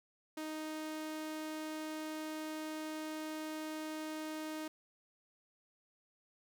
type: tone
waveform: sawtooth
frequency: 311.1 Hz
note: D#4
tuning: in tune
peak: -36 dBFS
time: 0.37-4.68 s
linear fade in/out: 5 ms
effects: none